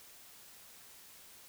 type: silence
effects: white hiss -56 dBFS RMS until 1.48 s